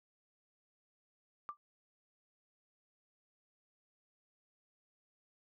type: tone with exponential decay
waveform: sine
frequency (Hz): 1181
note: D6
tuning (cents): +9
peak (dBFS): -35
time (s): 1.49-1.57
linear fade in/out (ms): 0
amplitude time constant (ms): 17
effects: none